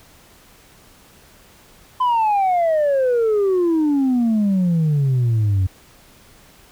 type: exponential sweep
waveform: sine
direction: down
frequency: 1025 to 91.2 Hz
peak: -12 dBFS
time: 2-5.67 s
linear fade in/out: 10 ms
effects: tanh soft clip ceiling -13 dBFS + pink hiss -49 dBFS RMS until 6.71 s